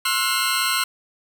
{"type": "tone cluster", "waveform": "20% pulse", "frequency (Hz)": [1061, 1337, 1453, 4116], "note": ["C6", "E6", "F#6", "C8"], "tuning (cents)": [24, 24, -32, -29], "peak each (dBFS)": -20, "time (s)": [0.05, 0.84], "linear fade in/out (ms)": 5, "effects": []}